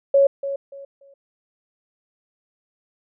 sine tone with echo, 554.4 Hz, C#5, in tune, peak -11 dBFS, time 0.14-0.27 s, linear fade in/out 5 ms, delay 290 ms, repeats 3, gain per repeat -12 dB, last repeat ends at 1.14 s, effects none

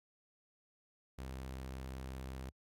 sawtooth tone, 65.41 Hz, C2, in tune, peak -39 dBFS, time 1.18-2.5 s, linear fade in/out 10 ms, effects AAC 64 kbps

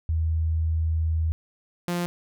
sine / sawtooth tone pair in turn, 80.4 / 174.85 Hz, E2 / F3, -43 / +2 cents, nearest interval octave + minor second, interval 1345 cents, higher second, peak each -21 dBFS, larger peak neither, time 0.09-1.32 / 1.88-2.06 s, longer first, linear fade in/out 0 ms, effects none

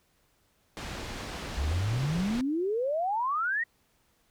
pink low-pass noise, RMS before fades -38 dBFS, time 0.77-2.41 s, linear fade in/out 0 ms, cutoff 5500 Hz, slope 12 dB/octave
sine exponential sweep, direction up, 64.2 to 1930 Hz, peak -26 dBFS, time 1.57-3.64 s, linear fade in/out 10 ms
effects pink hiss -69 dBFS RMS until 4.3 s

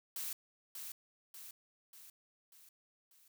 blue noise with echo, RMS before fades -41 dBFS, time 0.16-0.33 s, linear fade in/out 2 ms, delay 590 ms, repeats 5, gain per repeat -5 dB, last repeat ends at 3.28 s, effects none

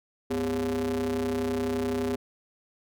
square ring-modulated tone, 77.78 Hz, D#2, in tune, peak -24 dBFS, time 0.3-2.16 s, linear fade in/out 10 ms, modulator 327 Hz, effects none

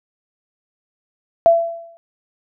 sine tone with exponential decay, 672 Hz, E5, 33 cents sharp, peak -5 dBFS, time 1.46-1.97 s, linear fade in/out 0 ms, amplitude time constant 110 ms, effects none

